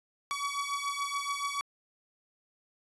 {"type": "beating tone pair", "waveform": "sawtooth", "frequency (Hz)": [1130, 1137], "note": ["C#6", "C#6"], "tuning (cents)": [33, 44], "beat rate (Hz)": 7, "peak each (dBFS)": -31, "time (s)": [0.31, 1.61], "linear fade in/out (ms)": 0, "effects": ["resampled to 24000 Hz"]}